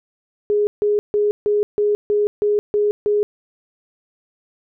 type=tone bursts; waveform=sine; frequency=415.3 Hz; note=G#4; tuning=in tune; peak=-14 dBFS; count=9; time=0.5-3.23 s; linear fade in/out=0 ms; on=170 ms; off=150 ms; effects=none